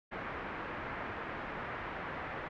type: low-pass noise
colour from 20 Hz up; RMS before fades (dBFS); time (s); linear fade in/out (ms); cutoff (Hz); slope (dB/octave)
white; -41; 0.11-2.49; 20; 1900; 24
effects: none